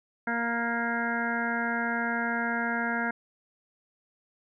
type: harmonic tone with a mistuned harmonic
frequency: 233.8 Hz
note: A#3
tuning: 5 cents sharp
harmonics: 1 / 2 / 3 / 4 / 6 / 7 / 8 / 9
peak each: -32 / -39 / -35 / -36 / -33 / -32 / -41 / -40 dBFS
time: 0.27-3.11 s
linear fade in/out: 5 ms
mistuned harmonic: 8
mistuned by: +17 cents
effects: none